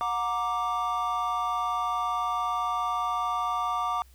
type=chord; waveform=triangle; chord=Gb augmented; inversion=none; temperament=equal with one note detuned; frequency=727.7 / 932.3 / 1174.7 Hz; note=Gb5 / Bb5 / D6; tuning=-29 / 0 / 0 cents; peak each=-30 / -31 / -26 dBFS; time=0.01-4.02 s; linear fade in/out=0 ms; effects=added 63 Hz sine -52 dBFS peak until 4.14 s + white hiss -62 dBFS RMS until 4.14 s